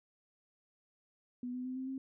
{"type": "tone with pitch steps", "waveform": "sine", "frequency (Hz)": [246.9, 251.5, 256.2, 261, 265.8], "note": ["B3", "B3", "C4", "C4", "C4"], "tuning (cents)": [0, 32, -36, -4, 27], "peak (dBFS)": -37, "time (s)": [1.43, 1.98], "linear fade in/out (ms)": 2, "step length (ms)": 110, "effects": []}